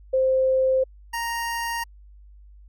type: tone pair in turn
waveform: sine / 25% pulse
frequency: 523.3 / 932.4 Hz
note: C5 / A#5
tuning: 0 / 0 cents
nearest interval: minor seventh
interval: 1000 cents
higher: second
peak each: -17 / -22 dBFS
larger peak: first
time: 0.13-0.84 / 1.13-1.84 s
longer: neither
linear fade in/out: 10 ms
effects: added 50 Hz sine -45 dBFS peak until 2.68 s + AAC 64 kbps